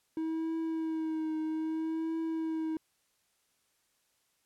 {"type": "tone with vibrato", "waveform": "triangle", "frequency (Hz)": 319.4, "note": "D#4", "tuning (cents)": 45, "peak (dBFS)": -29, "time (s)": [0.17, 2.77], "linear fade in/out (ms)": 2, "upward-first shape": "triangle", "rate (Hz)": 0.62, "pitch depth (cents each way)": 34, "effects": ["white hiss -74 dBFS RMS until 4.45 s", "low-pass 12000 Hz 12 dB/octave"]}